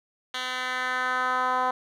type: tone with band-pass filter sweep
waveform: 10% pulse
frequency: 254.2 Hz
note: C4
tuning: 50 cents flat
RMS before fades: -27 dBFS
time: 0.34-1.71 s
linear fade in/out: 5 ms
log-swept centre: 2900 to 930 Hz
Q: 2
effects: none